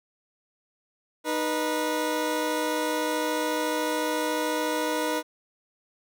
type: tone pair together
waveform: 20% pulse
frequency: 307.9 / 488.8 Hz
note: D#4 / B4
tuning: -18 / -18 cents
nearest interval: minor sixth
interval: 800 cents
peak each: -23 dBFS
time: 1.24-5.23 s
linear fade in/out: 50 ms
effects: none